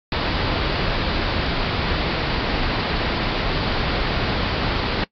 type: low-pass noise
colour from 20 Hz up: pink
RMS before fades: -22 dBFS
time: 0.12-5.04 s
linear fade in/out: 2 ms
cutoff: 4900 Hz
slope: 96 dB/octave
effects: noise-tail reverb RT60 0.1 s tail -23 dB re dry + AAC 64 kbps